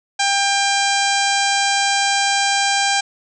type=harmonic tone; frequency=796 Hz; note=G5; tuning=26 cents sharp; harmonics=1 / 2 / 3 / 4 / 5 / 6 / 7 / 8 / 9 / 10; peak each=-19 / -22 / -24 / -25 / -26 / -27 / -27 / -28 / -29 / -29 dBFS; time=0.19-3.01 s; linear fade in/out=10 ms; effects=none